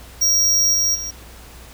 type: tone with level steps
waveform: square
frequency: 5650 Hz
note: F8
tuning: 19 cents sharp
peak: -14 / -16 / -26 dBFS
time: 0.21-1.11 s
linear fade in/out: 10 ms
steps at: 0.73 / 0.94 s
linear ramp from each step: 20 ms
effects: added 60 Hz sine -41 dBFS peak until 1.73 s + pink hiss -43 dBFS RMS until 1.73 s